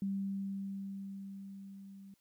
sine tone with level ramp, 196 Hz, G3, in tune, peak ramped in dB -32 to -50 dBFS, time 0.02-2.14 s, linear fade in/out 2 ms, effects white hiss -75 dBFS RMS until 2.2 s

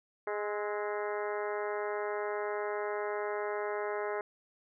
harmonic tone with a mistuned harmonic, 207.7 Hz, G#3, in tune, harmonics 2 / 3 / 4 / 5 / 6 / 7 / 8 / 9 / 10, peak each -35 / -39 / -41 / -43 / -45 / -46 / -47 / -48 / -49 dBFS, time 0.27-4.21 s, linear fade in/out 2 ms, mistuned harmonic 6, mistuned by +48 cents, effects none

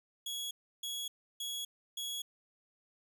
sawtooth tone bursts, 3343 Hz, G#7, 11 cents sharp, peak -34 dBFS, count 4, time 0.26-2.22 s, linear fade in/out 5 ms, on 250 ms, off 320 ms, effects none

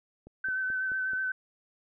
click train, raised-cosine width 2 ms, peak -35 dBFS, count 5, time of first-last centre 0.27-1.134 s, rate 4.63 Hz
sine tone with vibrato, 1528 Hz, G6, 45 cents flat, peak -28 dBFS, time 0.44-1.32 s, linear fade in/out 5 ms, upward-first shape sine, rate 8.1 Hz, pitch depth 20 cents each way
effects none

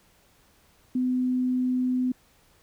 sine tone, 253 Hz, B3, 42 cents sharp, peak -22 dBFS, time 0.95-2.12 s, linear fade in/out 5 ms, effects pink hiss -61 dBFS RMS until 2.62 s

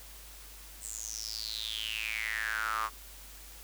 sawtooth tone with high-pass filter sweep, 110 Hz, A2, in tune, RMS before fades -36 dBFS, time 0.8-2.9 s, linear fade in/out 50 ms, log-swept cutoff 8200 to 1100 Hz, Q 8.5, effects added 50 Hz sine -51 dBFS peak until 3.63 s + white hiss -51 dBFS RMS until 3.63 s

